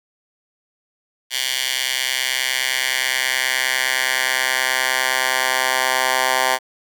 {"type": "tone with high-pass filter sweep", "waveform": "10% pulse", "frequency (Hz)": 129.6, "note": "C3", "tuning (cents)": -16, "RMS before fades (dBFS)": -20, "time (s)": [1.3, 6.59], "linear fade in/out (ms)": 50, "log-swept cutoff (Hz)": [2900, 1000], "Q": 1.5, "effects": []}